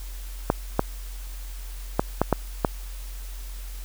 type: clicks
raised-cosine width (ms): 1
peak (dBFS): -4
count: 6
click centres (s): 0.501 / 0.794 / 1.995 / 2.216 / 2.327 / 2.648
effects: added 44 Hz sine -33 dBFS peak until 3.84 s + white hiss -46 dBFS RMS until 3.84 s